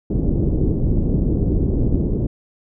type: low-pass noise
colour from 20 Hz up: pink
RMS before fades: -18 dBFS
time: 0.1-2.27 s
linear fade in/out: 5 ms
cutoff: 390 Hz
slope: 24 dB/octave
effects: none